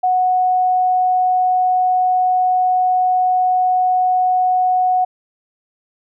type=tone; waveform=sine; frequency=736 Hz; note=F#5; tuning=9 cents flat; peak=-12 dBFS; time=0.03-5.05 s; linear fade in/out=10 ms; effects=none